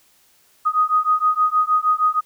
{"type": "beating tone pair", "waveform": "sine", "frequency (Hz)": [1244.5, 1250.9], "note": ["D#6", "D#6"], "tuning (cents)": [0, 9], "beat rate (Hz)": 6.4, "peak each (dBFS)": -18, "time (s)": [0.65, 2.21], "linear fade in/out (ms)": 20, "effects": ["white hiss -57 dBFS RMS until 2.25 s"]}